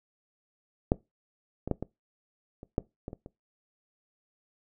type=clicks; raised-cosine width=2 ms; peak=-8 / -20 / -13 / -20 / -30 / -12 / -23 / -26 / -30 dBFS; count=9; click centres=0.919 / 1.676 / 1.713 / 1.826 / 2.631 / 2.781 / 3.081 / 3.131 / 3.261 s; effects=noise-tail reverb RT60 0.2 s tail -21 dB re dry